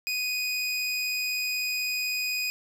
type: tone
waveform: 25% pulse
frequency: 2489 Hz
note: D#7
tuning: in tune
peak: -23 dBFS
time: 0.07-2.5 s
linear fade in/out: 0 ms
effects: none